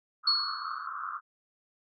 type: band-pass noise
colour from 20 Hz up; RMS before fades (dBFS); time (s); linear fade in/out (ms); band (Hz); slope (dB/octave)
white; -37; 0.23-1.21; 50; 1100 to 1400; 96
type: tone with exponential decay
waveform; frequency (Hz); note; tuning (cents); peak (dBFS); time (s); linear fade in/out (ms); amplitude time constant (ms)
sine; 4362; C#8; -29; -20; 0.27-0.87; 5; 130
effects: none